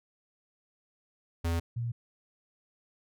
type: tone pair in turn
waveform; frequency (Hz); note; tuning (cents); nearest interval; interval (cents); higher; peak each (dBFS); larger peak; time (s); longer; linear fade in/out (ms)
square / sine; 84 / 117.97; E2 / A#2; +33 / +21; tritone; 588; second; -28 / -30; first; 1.44-1.6 / 1.76-1.92; neither; 10
effects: none